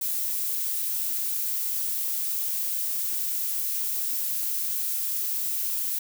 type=noise; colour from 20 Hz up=violet; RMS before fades=-28 dBFS; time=0.01-5.99 s; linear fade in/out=5 ms; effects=none